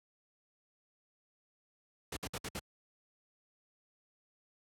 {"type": "noise bursts", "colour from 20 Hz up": "pink", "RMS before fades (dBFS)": -39, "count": 5, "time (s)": [2.12, 2.595], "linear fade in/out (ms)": 5, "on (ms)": 47, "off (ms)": 60, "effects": ["high-pass 60 Hz 12 dB/octave", "low-pass 12000 Hz 12 dB/octave"]}